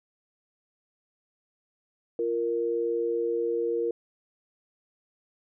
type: tone pair together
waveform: sine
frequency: 345.5 / 466.2 Hz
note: F4 / A#4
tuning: -19 / 0 cents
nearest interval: perfect fourth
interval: 519 cents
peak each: -30 / -26 dBFS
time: 2.19-3.91 s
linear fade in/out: 2 ms
effects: none